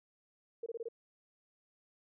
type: tone bursts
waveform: sine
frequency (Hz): 461.1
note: A#4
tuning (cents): -19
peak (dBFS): -37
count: 5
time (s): 0.63-0.886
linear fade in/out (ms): 5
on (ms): 32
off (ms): 24
effects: none